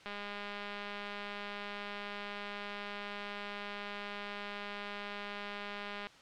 click train, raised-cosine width 0.3 ms, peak -26 dBFS, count 1227, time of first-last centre 0.06-6.07 s, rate 204 Hz, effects white hiss -57 dBFS RMS until 6.21 s + low-pass 4000 Hz 12 dB/octave

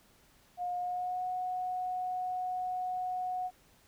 sine tone with pitch glide, 715 to 733.4 Hz, F5 to F#5, +41 to -15 cents, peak -32 dBFS, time 0.57-3.51 s, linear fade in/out 50 ms, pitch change +44 cents, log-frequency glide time 0.77-1.25 s, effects pink hiss -64 dBFS RMS until 3.87 s

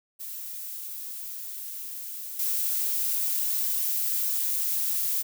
violet noise with level steps, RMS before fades -37 / -27 dBFS, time 0.19-5.23 s, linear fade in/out 20 ms, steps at 2.39 s, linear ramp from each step 5 ms, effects none

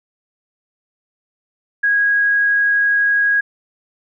sine tone, 1648 Hz, G#6, 14 cents flat, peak -12 dBFS, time 1.83-3.41 s, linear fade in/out 10 ms, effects none

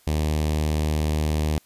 sawtooth tone with notch filter, 76.6 Hz, D#2, 27 cents flat, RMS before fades -23 dBFS, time 0.07-1.58 s, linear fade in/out 0 ms, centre 1400 Hz, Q 1.3, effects white hiss -58 dBFS RMS until 1.65 s + resampled to 32000 Hz

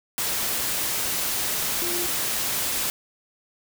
sine tone in noise, 349.2 Hz, F4, in tune, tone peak -31 dBFS, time 1.82-2.06 s, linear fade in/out 0 ms, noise white, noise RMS -26 dBFS, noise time 0.18-2.9 s, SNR -8 dB, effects none

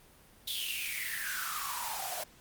white noise with high-pass filter sweep, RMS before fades -36 dBFS, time 0.47-2.24 s, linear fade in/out 10 ms, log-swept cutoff 3500 to 630 Hz, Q 9.2, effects pink hiss -59 dBFS RMS until 2.4 s + Opus 32 kbps

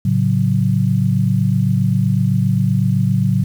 sine chord, F# minor, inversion first, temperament just, 111 / 138.75 / 185 Hz, A2 / C#3 / F#3, +16 / +2 / 0 cents, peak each -17 dBFS, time 0.05-3.44 s, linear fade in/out 5 ms, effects 7-bit

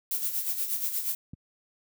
violet noise with tremolo, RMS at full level -28 dBFS, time 0.11-1.15 s, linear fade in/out 2 ms, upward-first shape sine, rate 8.4 Hz, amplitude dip 60%
click, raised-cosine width 5 ms, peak -26 dBFS, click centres 1.335 s
effects high-pass 100 Hz 12 dB/octave

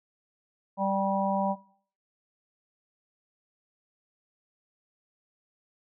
harmonic tone with a mistuned harmonic, 196 Hz, G3, in tune, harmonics 1 / 3 / 4 / 5, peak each -30 / -30 / -30 / -30 dBFS, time 0.77-1.56 s, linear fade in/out 50 ms, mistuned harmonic 5, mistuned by -19 cents, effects noise-tail reverb RT60 0.5 s tail -18 dB re dry

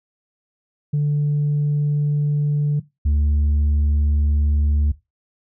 sine tone pair in turn, 146.83 / 73.55 Hz, D3 / D2, 0 / +3 cents, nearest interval octave, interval 1197 cents, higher first, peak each -14 / -12 dBFS, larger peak second, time 0.93-2.8 / 3.05-4.92 s, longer neither, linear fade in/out 10 ms, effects noise-tail reverb RT60 0.2 s tail -17 dB re dry + tanh soft clip ceiling -14 dBFS

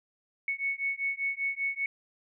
sine beating tone pair, 2211 / 2216.1 Hz, C#7 / C#7, -5 / -1 cents, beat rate 5.1 Hz, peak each -32 / -32 dBFS, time 0.48-1.86 s, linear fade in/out 2 ms, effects none

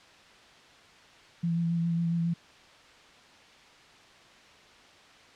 sine tone with vibrato, 168.5 Hz, E3, 38 cents sharp, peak -25 dBFS, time 1.43-2.34 s, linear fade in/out 10 ms, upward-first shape sine, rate 7.3 Hz, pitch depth 19 cents each way, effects white hiss -54 dBFS RMS until 5.35 s + low-pass 4000 Hz 12 dB/octave

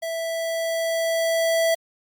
square tone with level ramp, 659 Hz, E5, 1 cent flat, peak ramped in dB -27 to -18 dBFS, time 0.02-1.75 s, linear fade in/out 10 ms, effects Opus 48 kbps

